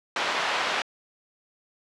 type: band-pass noise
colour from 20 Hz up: pink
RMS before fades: -27 dBFS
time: 0.16-0.82 s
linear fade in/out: 2 ms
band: 710 to 3500 Hz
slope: 12 dB/octave
effects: low-pass 8000 Hz 12 dB/octave

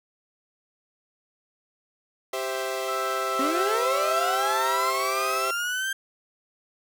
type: chord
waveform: sawtooth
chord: C major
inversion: second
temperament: equal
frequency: 392 / 523.3 / 659.3 Hz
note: G4 / C5 / E5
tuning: 0 / 0 / 0 cents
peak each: -28 dBFS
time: 2.33-5.51 s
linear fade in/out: 5 ms
type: tone with pitch glide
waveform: sine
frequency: 1318.5 to 1340 Hz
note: E6 to E6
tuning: 0 to +28 cents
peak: -26 dBFS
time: 2.87-4.91 s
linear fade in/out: 20 ms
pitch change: +28 cents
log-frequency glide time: 3.14-4.61 s
type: linear sweep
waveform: 35% pulse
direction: up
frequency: 258.9 to 1594 Hz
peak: -24 dBFS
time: 3.39-5.93 s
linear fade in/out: 5 ms
effects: none

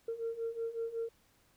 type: beating tone pair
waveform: sine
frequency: 454.9 / 460.3 Hz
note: A#4 / A#4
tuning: -42 / -22 cents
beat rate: 5.4 Hz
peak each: -39 / -36 dBFS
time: 0.08-1.09 s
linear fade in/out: 5 ms
effects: tanh soft clip ceiling -29 dBFS + pink hiss -69 dBFS RMS until 1.56 s

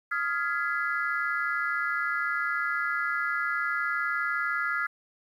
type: chord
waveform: sine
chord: F half-diminished seventh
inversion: third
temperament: just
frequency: 1257.2 / 1396.9 / 1676.3 / 2012 Hz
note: Eb6 / F6 / Ab6 / Cb7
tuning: +18 / 0 / +16 / +32 cents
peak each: -33 / -29 / -31 / -34 dBFS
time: 0.11-4.87 s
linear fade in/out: 10 ms
effects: tanh soft clip ceiling -16 dBFS + 10-bit

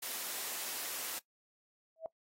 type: high-pass noise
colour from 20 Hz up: white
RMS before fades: -40 dBFS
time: 0.02-1.19 s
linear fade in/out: 10 ms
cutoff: 290 Hz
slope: 12 dB/octave
type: tone with exponential growth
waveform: sine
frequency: 649 Hz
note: E5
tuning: 27 cents flat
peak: -33 dBFS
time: 1.96-2.06 s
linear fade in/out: 1 ms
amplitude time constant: 20 ms
effects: noise-tail reverb RT60 0.1 s tail -19 dB re dry + AAC 48 kbps

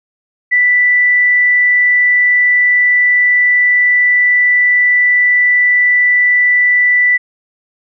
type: tone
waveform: sine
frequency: 1975.5 Hz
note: B6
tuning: in tune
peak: -7 dBFS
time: 0.51-7.18 s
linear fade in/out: 20 ms
effects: none

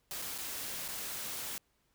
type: noise with dropouts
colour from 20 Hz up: white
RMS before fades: -40 dBFS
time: 0.11-1.58 s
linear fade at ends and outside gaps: 0 ms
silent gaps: 0.218-0.222 / 0.379-0.385 / 0.88-0.886 s
effects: pink hiss -75 dBFS RMS until 1.94 s

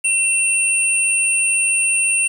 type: tone pair together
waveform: sine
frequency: 2707 / 9105 Hz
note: E7 / C#9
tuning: +45 / +45 cents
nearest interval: octave + major sixth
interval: 2100 cents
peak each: -17 dBFS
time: 0.04-2.28 s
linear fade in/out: 10 ms
effects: 7-bit

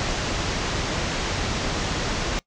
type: low-pass noise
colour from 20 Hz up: pink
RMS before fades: -26 dBFS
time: 0-2.39 s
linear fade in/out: 0 ms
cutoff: 6900 Hz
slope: 48 dB/octave
effects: noise-tail reverb RT60 0.1 s tail -23 dB re dry

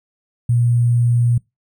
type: tone with sample-and-hold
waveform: sine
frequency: 119.6 Hz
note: A#2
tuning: 45 cents sharp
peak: -12 dBFS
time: 0.49-1.38 s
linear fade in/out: 5 ms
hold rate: 8820 Hz
effects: noise-tail reverb RT60 0.2 s tail -24 dB re dry

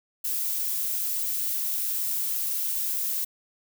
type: noise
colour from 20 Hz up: violet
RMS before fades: -28 dBFS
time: 0.24-3.25 s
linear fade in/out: 10 ms
effects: none

